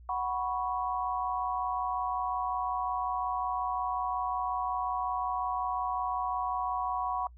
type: chord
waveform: sine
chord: F# suspended fourth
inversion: none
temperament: equal with one note detuned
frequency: 740 / 983.2 / 1108.7 Hz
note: F#5 / B5 / C#6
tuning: 0 / -8 / 0 cents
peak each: -33 / -34 / -34 dBFS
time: 0.09-7.27 s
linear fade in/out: 2 ms
effects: noise-tail reverb RT60 0.1 s tail -26 dB re dry + added 60 Hz sine -49 dBFS peak until 7.37 s